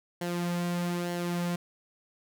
sawtooth tone with flanger, 174.61 Hz, F3, in tune, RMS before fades -31 dBFS, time 0.21-1.56 s, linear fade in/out 5 ms, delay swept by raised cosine 0.8 to 3.4 ms, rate 1.1 Hz, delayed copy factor -0.5, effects none

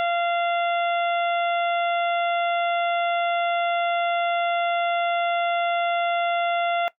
harmonic tone, 690 Hz, F5, 21 cents flat, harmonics 1 / 2 / 3 / 4 / 5, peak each -22 / -28 / -32 / -34 / -36 dBFS, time 0-6.88 s, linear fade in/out 0 ms, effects noise-tail reverb RT60 0.1 s tail -18 dB re dry

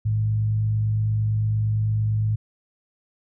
sine tone with frequency modulation, 108 Hz, A2, 32 cents flat, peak -19 dBFS, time 0.05-2.36 s, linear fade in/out 10 ms, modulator 48.8 Hz, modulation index 0.3, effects none

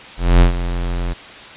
square tone with ADSR envelope, 43.65 Hz, F1, in tune, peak -6 dBFS, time 0.17-1.14 s, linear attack 240 ms, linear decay 110 ms, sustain -13 dB, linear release 18 ms, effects white hiss -36 dBFS RMS until 1.56 s + resampled to 8000 Hz

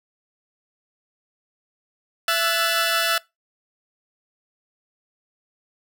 20% pulse tone cluster, 667 / 1328 / 1475 / 1734 Hz, E5 / E6 / F#6 / A6, +20 / +12 / -6 / -26 cents, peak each -20 dBFS, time 2.28-3.18 s, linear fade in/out 2 ms, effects noise-tail reverb RT60 0.2 s tail -21 dB re dry

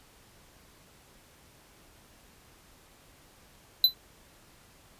square tone with exponential decay, 4011 Hz, B7, 26 cents sharp, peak -13 dBFS, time 3.84-3.94 s, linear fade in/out 2 ms, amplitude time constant 20 ms, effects pink hiss -58 dBFS RMS until 4.99 s + resampled to 32000 Hz

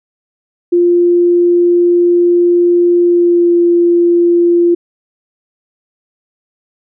sine tone with pitch glide, 349.2 to 345.4 Hz, F4 to F4, 0 to -19 cents, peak -6 dBFS, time 0.72-4.75 s, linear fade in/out 10 ms, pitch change -19 cents, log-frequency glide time 3-3.55 s, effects none

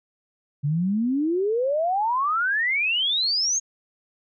sine exponential sweep, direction up, 138.59 to 6645 Hz, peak -20 dBFS, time 0.63-3.6 s, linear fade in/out 20 ms, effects none

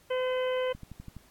harmonic tone, 510 Hz, C5, 44 cents flat, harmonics 1 / 2 / 3 / 4 / 5 / 6, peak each -27 / -38 / -42 / -42 / -46 / -42 dBFS, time 0.1-0.73 s, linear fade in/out 10 ms
click train, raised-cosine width 5 ms, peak -30 dBFS, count 6, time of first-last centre 0.75-1.167 s, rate 12 Hz
effects pink hiss -61 dBFS RMS until 1.3 s + AAC 64 kbps

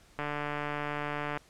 click train, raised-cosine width 0.5 ms, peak -19 dBFS, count 175, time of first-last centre 0.19-1.374 s, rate 147 Hz, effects pink hiss -60 dBFS RMS until 1.49 s + low-pass 10000 Hz 12 dB/octave

